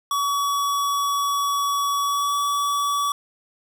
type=tone with pitch glide; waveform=square; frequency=1133 to 1142.9 Hz; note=C#6 to D6; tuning=+37 to -47 cents; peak=-21 dBFS; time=0.11-3.12 s; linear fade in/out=2 ms; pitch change=+16 cents; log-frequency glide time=2.02-2.36 s; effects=9-bit